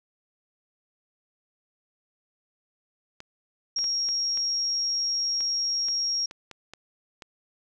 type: clicks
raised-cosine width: 0.2 ms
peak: -24 dBFS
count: 11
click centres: 3.204 / 3.788 / 3.842 / 4.088 / 4.374 / 5.407 / 5.885 / 6.311 / 6.513 / 6.736 / 7.222 s
type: tone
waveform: sine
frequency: 5588 Hz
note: F8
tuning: in tune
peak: -24 dBFS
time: 3.76-6.26 s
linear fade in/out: 5 ms
effects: none